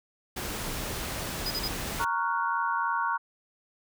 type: noise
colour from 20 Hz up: pink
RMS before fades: -34 dBFS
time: 0.36-2.05 s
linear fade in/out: 10 ms
type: tone bursts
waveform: square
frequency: 4978 Hz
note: D#8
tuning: in tune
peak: -30 dBFS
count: 3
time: 1.46-1.678 s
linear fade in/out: 2 ms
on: 44 ms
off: 43 ms
type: chord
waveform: sine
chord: Gb major seventh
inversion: first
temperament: equal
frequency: 932.3 / 1108.7 / 1396.9 / 1480 Hz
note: Bb5 / Db6 / F6 / Gb6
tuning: 0 / 0 / 0 / 0 cents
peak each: -29 / -30 / -34 / -33 dBFS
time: 1.99-3.18 s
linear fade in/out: 20 ms
effects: none